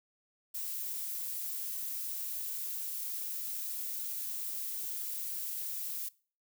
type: noise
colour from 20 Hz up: violet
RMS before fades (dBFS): -38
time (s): 0.54-6.09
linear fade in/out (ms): 10
effects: noise-tail reverb RT60 0.4 s tail -22 dB re dry